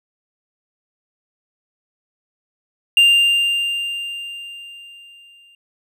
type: tone with exponential decay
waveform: triangle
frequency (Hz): 2794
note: F7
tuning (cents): 0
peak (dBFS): -6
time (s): 2.97-5.55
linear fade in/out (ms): 2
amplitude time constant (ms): 560
effects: none

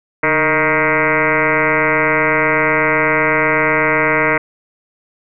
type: tone with frequency modulation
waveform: sine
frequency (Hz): 1258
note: D#6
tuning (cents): +19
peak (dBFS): -11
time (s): 0.23-4.38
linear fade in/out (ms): 5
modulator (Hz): 159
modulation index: 6.2
effects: none

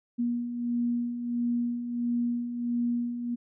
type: beating tone pair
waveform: sine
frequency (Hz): 238 / 239.5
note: A#3 / A#3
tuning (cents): +36 / +47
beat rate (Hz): 1.5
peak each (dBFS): -35 / -27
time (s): 0.18-3.36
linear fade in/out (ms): 20
effects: none

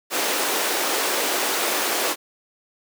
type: high-pass noise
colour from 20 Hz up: pink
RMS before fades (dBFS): -23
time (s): 0.1-2.16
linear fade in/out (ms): 50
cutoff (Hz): 330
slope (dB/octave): 24
effects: none

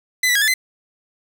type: tone with pitch steps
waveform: sawtooth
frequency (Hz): 2013 / 1963 / 1644 / 1745 / 2046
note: B6 / B6 / G#6 / A6 / C7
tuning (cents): +33 / -11 / -18 / -15 / -39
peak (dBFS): -11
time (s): 0.23-0.54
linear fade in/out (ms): 5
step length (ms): 62
effects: 7-bit

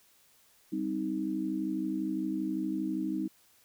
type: chord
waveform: sine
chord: C minor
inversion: second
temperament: just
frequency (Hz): 196.22 / 261.6 / 314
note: G3 / C4 / Eb4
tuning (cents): +2 / 0 / +16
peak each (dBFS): -36 / -36 / -32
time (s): 0.72-3.28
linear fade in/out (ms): 10
effects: white hiss -64 dBFS RMS until 3.64 s

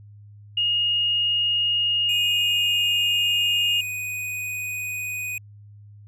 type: tone with pitch glide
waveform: sine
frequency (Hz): 2857 to 2837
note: F7 to F7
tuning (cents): +39 to +27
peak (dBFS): -19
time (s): 0.57-3.81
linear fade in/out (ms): 5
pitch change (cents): -12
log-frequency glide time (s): 1.73-2.91
type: tone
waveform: square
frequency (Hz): 2489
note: D#7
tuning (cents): 0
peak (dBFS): -28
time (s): 2.09-5.38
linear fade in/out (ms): 2
effects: added 103 Hz sine -43 dBFS peak until 6.07 s

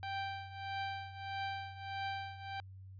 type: tone with tremolo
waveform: sawtooth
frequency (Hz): 784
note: G5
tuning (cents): 0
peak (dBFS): -32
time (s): 0.03-2.6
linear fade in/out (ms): 0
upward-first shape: triangle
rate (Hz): 1.6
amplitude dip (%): 85
effects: added 95 Hz sine -49 dBFS peak until 2.99 s + resampled to 11025 Hz

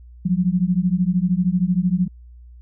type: beating tone pair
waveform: sine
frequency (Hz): 174.61 / 187.61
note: F3 / F#3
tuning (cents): 0 / +24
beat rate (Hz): 13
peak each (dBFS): -19 / -19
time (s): 0.25-2.08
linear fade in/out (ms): 10
effects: added 60 Hz sine -40 dBFS peak until 2.61 s

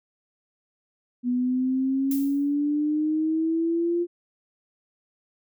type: exponential sweep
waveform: sine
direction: up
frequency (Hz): 244.5 to 349.2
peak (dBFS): -21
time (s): 1.23-4.07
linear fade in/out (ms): 50
type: noise with exponential decay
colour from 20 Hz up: violet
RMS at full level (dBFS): -32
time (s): 2.11-2.54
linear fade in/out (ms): 2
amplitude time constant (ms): 92
effects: none

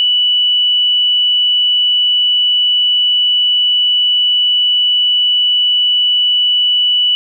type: tone with frequency modulation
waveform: sine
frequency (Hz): 2960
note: F#7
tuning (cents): 0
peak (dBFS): -9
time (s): 0-7.15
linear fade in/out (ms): 0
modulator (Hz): 73.4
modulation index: 0.24
effects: none

